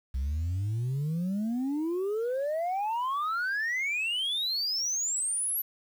sine exponential sweep, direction up, 62.6 to 12000 Hz, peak -25 dBFS, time 0.14-5.62 s, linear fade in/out 10 ms, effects tanh soft clip ceiling -26 dBFS + 9-bit

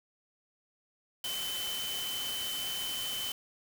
sine tone in noise, 3053 Hz, G7, 46 cents flat, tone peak -35 dBFS, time 1.24-3.32 s, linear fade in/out 2 ms, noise white, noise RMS -39 dBFS, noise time 1.24-3.32 s, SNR +1 dB, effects none

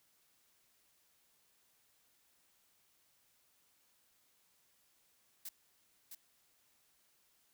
blue noise with echo, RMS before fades -45 dBFS, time 5.45-5.49 s, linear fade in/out 5 ms, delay 660 ms, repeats 1, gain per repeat -5 dB, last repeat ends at 6.15 s, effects white hiss -73 dBFS RMS until 7.53 s

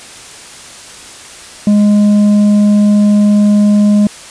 sine tone with tanh clipping, 207.1 Hz, G#3, 5 cents flat, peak -6 dBFS, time 1.67-4.07 s, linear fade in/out 2 ms, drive 5 dB, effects white hiss -32 dBFS RMS until 4.3 s + resampled to 22050 Hz

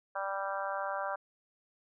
harmonic tone, 195.8 Hz, G3, 2 cents flat, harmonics 3 / 4 / 5 / 6 / 7 / 8, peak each -38 / -39 / -40 / -41 / -41 / -42 dBFS, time 0.15-1.16 s, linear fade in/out 10 ms, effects none

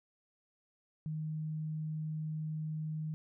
sine tone, 155.56 Hz, D#3, in tune, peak -35 dBFS, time 1.06-3.14 s, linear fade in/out 0 ms, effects none

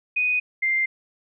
sine tone pair in turn, 2489 / 2096 Hz, D#7 / C7, 0 / +2 cents, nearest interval minor third, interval 298 cents, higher first, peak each -19 dBFS, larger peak neither, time 0.16-0.4 / 0.62-0.86 s, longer neither, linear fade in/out 10 ms, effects none

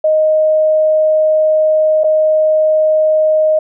sine tone with dropouts, 622.3 Hz, D#5, in tune, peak -8 dBFS, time 0.04-3.59 s, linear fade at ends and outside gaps 5 ms, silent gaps 2.036-2.042 s, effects none

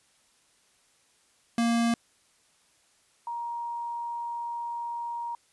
square / sine tone pair in turn, 233.1 / 942.1 Hz, A#3 / A#5, 0 / +18 cents, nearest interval 2 octaves, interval 2418 cents, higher second, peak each -23 / -31 dBFS, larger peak first, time 1.58-1.94 / 3.27-5.35 s, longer second, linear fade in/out 2 ms, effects white hiss -65 dBFS RMS until 5.52 s + resampled to 24000 Hz

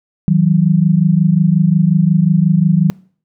sine tone pair together, 160.4 / 185.98 Hz, E3 / F#3, -47 / +9 cents, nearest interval minor third, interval 256 cents, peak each -11 dBFS, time 0.28-2.9 s, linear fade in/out 0 ms, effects noise-tail reverb RT60 0.5 s tail -25 dB re dry

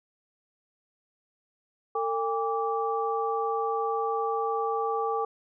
sine tone cluster, 451.3 / 806 / 1161 Hz, A4 / G5 / D6, +44 / +48 / -20 cents, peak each -29 / -30 / -31 dBFS, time 1.95-5.25 s, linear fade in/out 5 ms, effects none

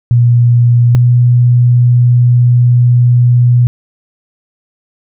sine tone pair in turn, 120 / 122.1 Hz, B2 / B2, -49 / -19 cents, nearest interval unison, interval 30 cents, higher second, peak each -4 dBFS, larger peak neither, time 0.11-0.95 / 0.95-3.67 s, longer second, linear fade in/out 0 ms, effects none

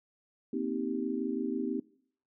sine chord, C minor seventh, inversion third, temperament just, 235.5 / 261.6 / 314 / 392.4 Hz, Bb3 / C4 / Eb4 / G4, +18 / 0 / +16 / +2 cents, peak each -36 / -34 / -36 / -37 dBFS, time 0.53-1.8 s, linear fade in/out 5 ms, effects noise-tail reverb RT60 0.6 s tail -22 dB re dry

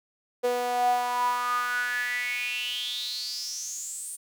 sawtooth tone with high-pass filter sweep, 245.2 Hz, B3, 12 cents flat, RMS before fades -29 dBFS, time 0.43-4.17 s, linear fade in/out 20 ms, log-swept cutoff 520 to 9200 Hz, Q 9.5, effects none

